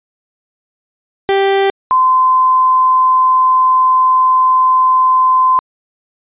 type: tone pair in turn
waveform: 30% pulse / sine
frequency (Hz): 392 / 1030.3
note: G4 / C6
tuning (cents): 0 / -27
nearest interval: octave + perfect fourth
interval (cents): 1673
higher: second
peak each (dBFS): -7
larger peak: neither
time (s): 1.29-1.7 / 1.91-5.59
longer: second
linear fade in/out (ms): 0
effects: resampled to 8000 Hz